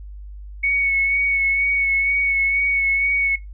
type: tone with vibrato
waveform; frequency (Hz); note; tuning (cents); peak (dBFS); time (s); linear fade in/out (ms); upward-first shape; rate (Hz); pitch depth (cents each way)
sine; 2217; C#7; 0; -16; 0.63-3.36; 10; sine; 2.1; 21
effects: noise-tail reverb RT60 0.2 s tail -19 dB re dry + added 50 Hz sine -33 dBFS peak until 3.53 s